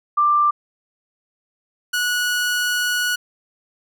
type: tone pair in turn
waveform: sine / sawtooth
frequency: 1183 / 1465 Hz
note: D6 / F#6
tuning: +12 / -18 cents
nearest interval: major third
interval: 370 cents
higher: second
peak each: -13 / -15 dBFS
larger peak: first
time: 0.17-0.51 / 1.93-3.16 s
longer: second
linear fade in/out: 10 ms
effects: none